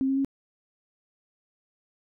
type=tone with pitch steps; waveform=sine; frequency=266.4 / 269.8 / 273.3 Hz; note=C4 / C#4 / C#4; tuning=+31 / -47 / -24 cents; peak=-22 dBFS; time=0.01-0.247 s; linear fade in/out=0 ms; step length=79 ms; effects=none